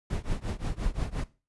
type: noise with tremolo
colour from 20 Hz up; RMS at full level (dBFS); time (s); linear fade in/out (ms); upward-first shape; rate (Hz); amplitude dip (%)
brown; -27; 0.1-1.24; 5; triangle; 5.7; 100
effects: noise-tail reverb RT60 0.3 s tail -17 dB re dry + resampled to 24000 Hz